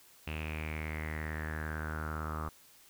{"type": "tone with low-pass filter sweep", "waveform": "sawtooth", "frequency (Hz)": 77.78, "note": "D#2", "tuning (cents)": 0, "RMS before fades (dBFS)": -38, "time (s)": [0.27, 2.49], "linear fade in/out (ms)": 5, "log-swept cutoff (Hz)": [2700, 1200], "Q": 7.9, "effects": ["white hiss -60 dBFS RMS until 2.89 s"]}